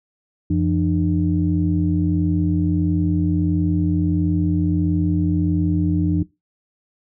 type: tone cluster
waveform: sine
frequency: 88.3 / 169.8 / 301.3 Hz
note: F2 / F3 / D4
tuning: +20 / -48 / +44 cents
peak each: -20 dBFS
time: 0.5-6.23 s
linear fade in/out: 5 ms
effects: noise-tail reverb RT60 0.2 s tail -19 dB re dry + tanh soft clip ceiling -6 dBFS